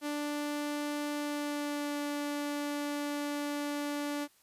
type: tone with pitch glide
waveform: sawtooth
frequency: 293.7 to 290.7 Hz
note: D4 to D4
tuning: 0 to -18 cents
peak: -29 dBFS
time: 0.01-4.28 s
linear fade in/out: 50 ms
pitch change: -18 cents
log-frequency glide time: 1.13-1.97 s
effects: white hiss -66 dBFS RMS until 4.42 s + resampled to 32000 Hz